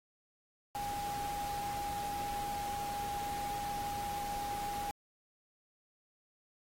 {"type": "tone in noise", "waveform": "sine", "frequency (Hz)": 816, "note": "G#5", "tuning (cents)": -31, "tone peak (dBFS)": -36, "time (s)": [0.75, 4.91], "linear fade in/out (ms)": 0, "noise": "pink", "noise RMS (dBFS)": -45, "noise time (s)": [0.75, 4.91], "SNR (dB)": 6, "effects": ["AAC 48 kbps"]}